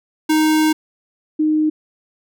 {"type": "tone pair in turn", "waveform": ["square", "sine"], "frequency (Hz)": [311.1, 308.4], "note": ["D#4", "D#4"], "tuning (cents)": [0, -15], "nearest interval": "unison", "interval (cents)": 15, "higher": "first", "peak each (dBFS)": -13, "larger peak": "neither", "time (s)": [[0.29, 0.73], [1.39, 1.7]], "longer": "first", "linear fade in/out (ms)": 10, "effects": []}